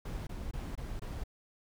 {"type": "noise bursts", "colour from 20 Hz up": "brown", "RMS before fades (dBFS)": -39, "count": 5, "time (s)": [0.05, 1.238], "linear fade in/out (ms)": 5, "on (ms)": 220, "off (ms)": 22, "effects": []}